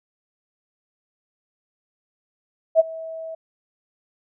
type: tone with ADSR envelope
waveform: sine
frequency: 648 Hz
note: E5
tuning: 30 cents flat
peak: -8 dBFS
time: 2.75-3.35 s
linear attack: 46 ms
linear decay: 23 ms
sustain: -22 dB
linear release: 7 ms
effects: none